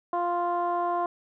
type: tone with low-pass filter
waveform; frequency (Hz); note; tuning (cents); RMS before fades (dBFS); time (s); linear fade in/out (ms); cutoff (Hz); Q
15% pulse; 349.2; F4; 0; -27; 0.13-1.06; 2; 900; 4.2
effects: none